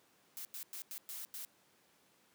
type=noise bursts at uneven times; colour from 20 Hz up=blue; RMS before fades=-45 dBFS; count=6; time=0.37-0.45 / 0.54-0.63 / 0.73-0.82 / 0.91-0.98 / 1.09-1.25 / 1.34-1.45 s; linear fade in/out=0 ms; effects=pink hiss -69 dBFS RMS until 2.34 s + high-pass 200 Hz 12 dB/octave